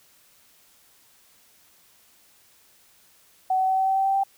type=tone with pitch steps; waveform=sine; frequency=752 / 756.4 / 760.7 / 765.1 / 769.6 / 774 / 778.5 / 783 Hz; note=F#5 / F#5 / F#5 / G5 / G5 / G5 / G5 / G5; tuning=+28 / +38 / +48 / -42 / -32 / -22 / -12 / -2 cents; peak=-19 dBFS; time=3.5-4.236 s; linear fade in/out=5 ms; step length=92 ms; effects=white hiss -58 dBFS RMS until 4.37 s